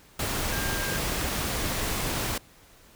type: tone in noise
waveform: sine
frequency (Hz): 1600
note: G6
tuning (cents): +35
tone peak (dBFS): -34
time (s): 0.52-0.98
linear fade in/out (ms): 5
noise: pink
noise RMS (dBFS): -29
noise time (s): 0.19-2.38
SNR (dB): -8
effects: pink hiss -55 dBFS RMS until 2.95 s